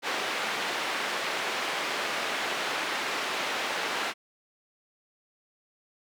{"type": "band-pass noise", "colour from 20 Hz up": "white", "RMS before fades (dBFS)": -31, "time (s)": [0.02, 4.14], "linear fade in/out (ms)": 50, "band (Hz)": [330, 2600], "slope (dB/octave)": 12, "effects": []}